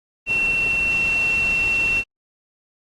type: tone in noise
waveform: sine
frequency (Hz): 2712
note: E7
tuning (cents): +49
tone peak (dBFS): -17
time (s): 0.26-2.04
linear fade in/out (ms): 50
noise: pink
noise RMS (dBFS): -32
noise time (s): 0.26-2.04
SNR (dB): +12
effects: low-pass 7000 Hz 12 dB/octave + Opus 24 kbps